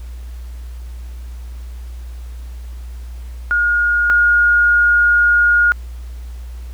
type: tone pair in turn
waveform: sine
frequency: 1430 / 1430 Hz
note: F6 / F6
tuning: +41 / +41 cents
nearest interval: unison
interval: 0 cents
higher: neither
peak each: -12 / -9 dBFS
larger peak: second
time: 3.51-4.1 / 4.1-5.72 s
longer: second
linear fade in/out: 0 ms
effects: added 60 Hz sine -27 dBFS peak until 6.73 s + pink hiss -48 dBFS RMS until 6.73 s